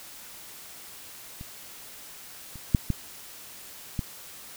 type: clicks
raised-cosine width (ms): 5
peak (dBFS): -27 / -30 / -6 / -12 / -15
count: 5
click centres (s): 1.411 / 2.557 / 2.748 / 2.903 / 3.992
effects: white hiss -45 dBFS RMS until 4.56 s